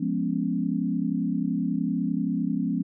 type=chord; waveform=sine; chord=C# dominant seventh; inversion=first; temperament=equal; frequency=174.61 / 207.7 / 246.9 / 277.2 Hz; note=E#3 / G#3 / B3 / C#4; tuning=0 / 0 / 0 / 0 cents; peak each=-29 dBFS; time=0-2.83 s; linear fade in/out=10 ms; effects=none